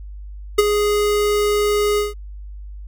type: tone with ADSR envelope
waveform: square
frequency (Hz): 415.3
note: G#4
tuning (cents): 0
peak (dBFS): -8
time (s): 0.58-2.14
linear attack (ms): 10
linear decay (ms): 25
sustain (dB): -8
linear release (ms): 160
effects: added 50 Hz sine -31 dBFS peak until 2.87 s